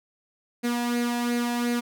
sawtooth tone with flanger, 240 Hz, B3, 49 cents flat, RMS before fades -26 dBFS, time 0.63-1.81 s, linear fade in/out 20 ms, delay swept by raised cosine 0.45 to 1.19 ms, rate 2.8 Hz, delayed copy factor +0.55, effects none

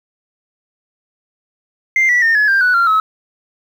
sine tone with pitch steps, 2093 / 1952.8 / 1822.1 / 1700 / 1586.2 / 1480 / 1380.9 / 1288.4 Hz, C7 / B6 / A#6 / G#6 / G6 / F#6 / F6 / E6, 0 / -20 / -40 / +40 / +20 / 0 / -20 / -40 cents, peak -8 dBFS, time 1.96-3 s, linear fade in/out 2 ms, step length 130 ms, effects tanh soft clip ceiling -7 dBFS + 7-bit

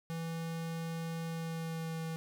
square tone with pitch glide, 164.81 to 162.45 Hz, E3 to E3, 0 to -25 cents, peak -37 dBFS, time 0.1-2.16 s, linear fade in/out 0 ms, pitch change -25 cents, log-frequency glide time 1.26-2.04 s, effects none

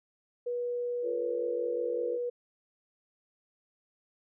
sine tone, 485.4 Hz, B4, 30 cents flat, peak -30 dBFS, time 0.46-2.3 s, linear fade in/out 10 ms
sine chord, F augmented, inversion none, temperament equal, 349.2 / 440 / 554.4 Hz, F4 / A4 / C#5, 0 / 0 / 0 cents, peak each -38 / -38 / -40 dBFS, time 1.02-2.19 s, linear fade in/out 50 ms
effects none

